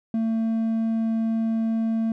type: tone with hard clipping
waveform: sine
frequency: 224.8 Hz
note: A3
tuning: 37 cents sharp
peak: -22 dBFS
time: 0.14-2.12 s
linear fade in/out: 2 ms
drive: 3 dB
effects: none